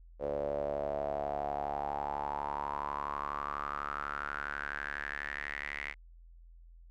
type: tone with band-pass filter sweep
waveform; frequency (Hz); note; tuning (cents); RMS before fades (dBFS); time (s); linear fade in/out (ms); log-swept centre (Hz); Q
sawtooth; 72.1; D2; -31; -37; 0.19-5.95; 50; 530 to 2100; 7.3
effects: added 42 Hz sine -52 dBFS peak until 6.9 s